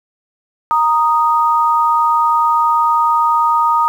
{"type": "tone pair together", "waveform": "sine", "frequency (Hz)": [932.3, 1241.4], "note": ["A#5", "D#6"], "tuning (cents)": [0, -4], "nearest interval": "perfect fourth", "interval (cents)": 496, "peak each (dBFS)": -13, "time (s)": [0.71, 3.88], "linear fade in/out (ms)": 0, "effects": ["7-bit"]}